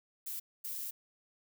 violet noise bursts at uneven times, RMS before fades -40 dBFS, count 2, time 0.26-0.4 / 0.64-0.91 s, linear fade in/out 10 ms, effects none

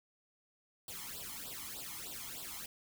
white noise with flanger, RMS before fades -45 dBFS, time 0.88-2.66 s, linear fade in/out 2 ms, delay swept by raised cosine 0.23 to 0.98 ms, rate 3.3 Hz, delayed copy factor +0.9, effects none

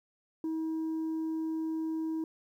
sine tone, 320 Hz, D#4, 49 cents sharp, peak -28 dBFS, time 0.44-2.24 s, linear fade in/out 2 ms, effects tanh soft clip ceiling -30 dBFS + 11-bit

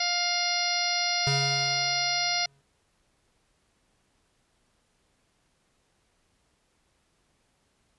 harmonic tone, 704 Hz, F5, 14 cents sharp, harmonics 1 / 2 / 3 / 4 / 5 / 6 / 7 / 8, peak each -32 / -37 / -31 / -37 / -37 / -31 / -31 / -33 dBFS, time 0-2.46 s, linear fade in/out 5 ms
square tone with exponential decay, 138.59 Hz, C#3, in tune, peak -25 dBFS, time 1.27-2.61 s, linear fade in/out 0 ms, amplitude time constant 290 ms
effects pink hiss -70 dBFS RMS until 7.98 s + resampled to 24000 Hz

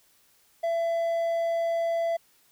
triangle tone, 670 Hz, E5, 28 cents sharp, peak -22 dBFS, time 0.63-2.17 s, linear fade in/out 10 ms, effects white hiss -63 dBFS RMS until 2.51 s

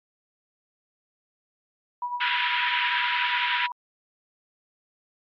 sine tone with tremolo, 975 Hz, B5, 23 cents flat, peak -25 dBFS, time 2.02-3.72 s, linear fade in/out 2 ms, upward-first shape sine, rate 10 Hz, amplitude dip 60%
pink band-pass noise, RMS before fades -26 dBFS, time 2.2-3.67 s, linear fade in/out 10 ms, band 1400 to 3400 Hz, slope 48 dB/octave
effects MP3 48 kbps

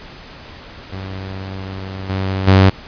sawtooth tone with level steps, 95.5 Hz, G2, 45 cents flat, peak -22 / -14 / -3 dBFS, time 0.92-2.7 s, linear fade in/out 10 ms, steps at 2.09 / 2.47 s, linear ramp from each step 10 ms, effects pink hiss -37 dBFS RMS until 2.87 s + resampled to 11025 Hz

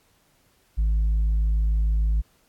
triangle tone with tanh clipping, 53.3 Hz, G#1, 46 cents sharp, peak -19 dBFS, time 0.77-2.22 s, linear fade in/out 20 ms, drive 7 dB, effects pink hiss -63 dBFS RMS until 2.48 s + AAC 64 kbps

